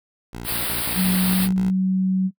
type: tone bursts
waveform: 10% pulse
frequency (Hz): 58.5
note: A#1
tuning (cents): +7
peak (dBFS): -23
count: 8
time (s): 0.33-1.702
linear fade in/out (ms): 5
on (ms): 140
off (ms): 36
type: band-stop noise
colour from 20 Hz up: white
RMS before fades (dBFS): -25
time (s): 0.44-1.49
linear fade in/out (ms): 50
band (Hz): 4900 to 8500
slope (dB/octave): 96
type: tone with pitch glide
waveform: sine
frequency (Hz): 185 to 187.91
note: F#3 to F#3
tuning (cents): 0 to +27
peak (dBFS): -17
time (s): 0.95-2.31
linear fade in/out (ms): 50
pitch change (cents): +27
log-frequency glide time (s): 1.18-1.6
effects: noise-tail reverb RT60 0.1 s tail -24 dB re dry